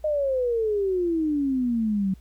sine exponential sweep, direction down, 621 to 186.5 Hz, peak -21 dBFS, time 0.04-2.14 s, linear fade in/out 5 ms, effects added 60 Hz sine -45 dBFS peak until 2.2 s + pink hiss -62 dBFS RMS until 2.2 s

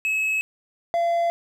triangle tone pair in turn, 2577 / 682.6 Hz, E7 / F5, -40 / -40 cents, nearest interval octave + major seventh, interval 2300 cents, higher first, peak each -19 / -17 dBFS, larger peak second, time 0.05-0.41 / 0.94-1.3 s, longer neither, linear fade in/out 0 ms, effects none

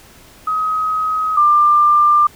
sine tone pair in turn, 1265 / 1191.6 Hz, D#6 / D6, +28 / +25 cents, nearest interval minor second, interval 103 cents, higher first, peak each -15 / -8 dBFS, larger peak second, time 0.47-1.37 / 1.37-2.27 s, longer neither, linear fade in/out 5 ms, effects pink hiss -44 dBFS RMS until 2.35 s

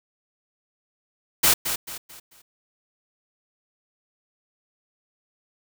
white noise with echo, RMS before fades -17 dBFS, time 1.43-1.54 s, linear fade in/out 10 ms, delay 220 ms, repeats 4, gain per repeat -9 dB, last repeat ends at 2.42 s, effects none

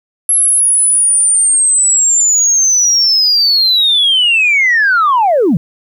sine linear sweep, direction down, 11175 to 140 Hz, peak -6 dBFS, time 0.29-5.57 s, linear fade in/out 2 ms, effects tanh soft clip ceiling -4 dBFS + 8-bit

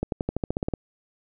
accelerating click train, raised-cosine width 2 ms, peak -12 dBFS, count 11, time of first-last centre 0.03-0.737 s, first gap 92 ms, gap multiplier 0.94, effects none

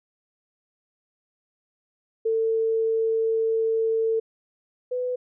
sine tone pair in turn, 448.1 / 499.4 Hz, A4 / B4, +32 / +19 cents, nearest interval major second, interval 187 cents, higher second, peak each -20 / -24 dBFS, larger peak first, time 2.25-4.2 / 4.91-5.16 s, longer first, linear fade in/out 10 ms, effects none

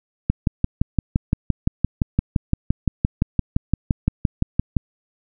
click train, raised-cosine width 5 ms, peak -4 dBFS, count 27, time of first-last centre 0.3-4.767 s, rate 5.82 Hz, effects none

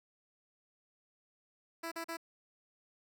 10% pulse tone bursts, 331.6 Hz, E4, 10 cents sharp, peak -30 dBFS, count 3, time 1.83-2.171 s, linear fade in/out 10 ms, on 87 ms, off 40 ms, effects none

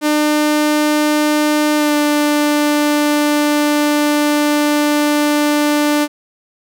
sawtooth tone with pitch glide, 300 to 295.7 Hz, D4 to D4, +37 to +12 cents, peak -8 dBFS, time 0.01-6.08 s, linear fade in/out 50 ms, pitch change -25 cents, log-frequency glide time 1.77-1.95 s, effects none

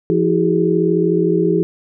sine tone cluster, 170.7 / 324.5 / 378.5 / 417.6 Hz, F3 / E4 / F#4 / G#4, -39 / -27 / +39 / +10 cents, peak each -18 dBFS, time 0.1-1.63 s, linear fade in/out 0 ms, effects none

